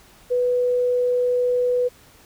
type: tone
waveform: sine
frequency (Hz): 493.9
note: B4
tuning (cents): 0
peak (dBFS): -17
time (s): 0.3-1.89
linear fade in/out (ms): 20
effects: pink hiss -51 dBFS RMS until 2.25 s